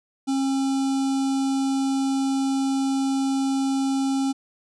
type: tone with notch filter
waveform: square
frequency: 270 Hz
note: C#4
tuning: 45 cents flat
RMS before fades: -23 dBFS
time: 0.27-4.33 s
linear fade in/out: 20 ms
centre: 1900 Hz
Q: 0.72
effects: resampled to 22050 Hz